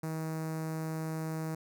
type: tone with notch filter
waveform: sawtooth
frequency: 159.3 Hz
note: D#3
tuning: 41 cents sharp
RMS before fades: -36 dBFS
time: 0.03-1.55 s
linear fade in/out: 5 ms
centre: 3200 Hz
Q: 0.69
effects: none